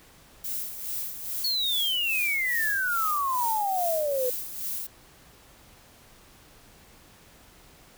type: noise with tremolo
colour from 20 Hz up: violet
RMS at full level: -31 dBFS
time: 0.44-4.87 s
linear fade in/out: 5 ms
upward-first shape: sine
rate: 2.4 Hz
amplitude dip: 60%
type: exponential sweep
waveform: sine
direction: down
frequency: 4435 to 489.3 Hz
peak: -24 dBFS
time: 1.44-4.3 s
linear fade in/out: 5 ms
effects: pink hiss -54 dBFS RMS until 7.97 s